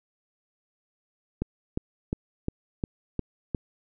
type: click train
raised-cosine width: 3 ms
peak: -14 dBFS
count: 7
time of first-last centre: 1.42-3.548 s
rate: 2.82 Hz
effects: none